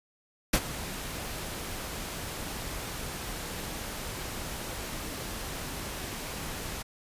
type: noise with ADSR envelope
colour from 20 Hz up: pink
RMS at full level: -22 dBFS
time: 0.53-6.83 s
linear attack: 6 ms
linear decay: 58 ms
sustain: -15 dB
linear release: 15 ms
effects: resampled to 32000 Hz